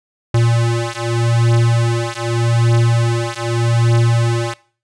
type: beating tone pair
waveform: square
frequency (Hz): 116.54 / 117.37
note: A#2 / A#2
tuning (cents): 0 / +12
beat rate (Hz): 0.83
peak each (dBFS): -17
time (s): 0.34-4.54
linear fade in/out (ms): 5
effects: noise-tail reverb RT60 0.4 s tail -19 dB re dry + resampled to 22050 Hz